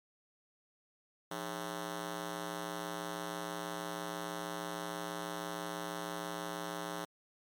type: ring-modulated tone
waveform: 10% pulse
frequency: 240 Hz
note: B3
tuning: 49 cents flat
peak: -27 dBFS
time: 1.31-7.05 s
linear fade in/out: 5 ms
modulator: 66.9 Hz
effects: MP3 96 kbps